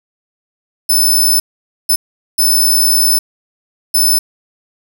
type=tone bursts at uneven times; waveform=5% pulse; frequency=5270 Hz; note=E8; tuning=1 cent flat; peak=-3 dBFS; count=4; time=0.89-1.4 / 1.89-1.96 / 2.38-3.19 / 3.94-4.19 s; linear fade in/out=10 ms; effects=none